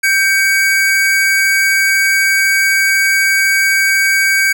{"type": "tone pair together", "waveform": "square", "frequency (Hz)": [1568, 2253], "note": ["G6", "C#7"], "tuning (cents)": [0, 28], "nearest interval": "tritone", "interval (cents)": 628, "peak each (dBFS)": [-13, -14], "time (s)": [0.03, 4.53], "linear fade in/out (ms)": 10, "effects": []}